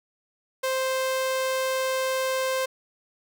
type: tone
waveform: sawtooth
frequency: 523.3 Hz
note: C5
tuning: in tune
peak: -20 dBFS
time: 0.63-2.66 s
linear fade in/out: 10 ms
effects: none